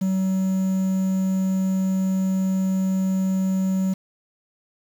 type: tone with quantisation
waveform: triangle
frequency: 189.4 Hz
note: F#3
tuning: 41 cents sharp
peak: -17 dBFS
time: 0.01-3.94 s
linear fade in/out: 10 ms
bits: 7
effects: none